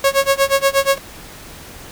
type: tone with tremolo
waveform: sawtooth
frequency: 549 Hz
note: C#5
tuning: 17 cents flat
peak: -6 dBFS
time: 0.04-0.98 s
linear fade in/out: 2 ms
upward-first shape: sine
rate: 8.4 Hz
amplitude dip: 95%
effects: pink hiss -37 dBFS RMS until 1.91 s